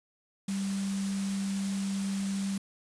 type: tone in noise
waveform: sine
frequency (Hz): 196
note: G3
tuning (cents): 0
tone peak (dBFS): -29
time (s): 0.48-2.58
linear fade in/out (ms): 5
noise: white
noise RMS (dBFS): -41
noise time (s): 0.48-2.58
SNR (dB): +9
effects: resampled to 22050 Hz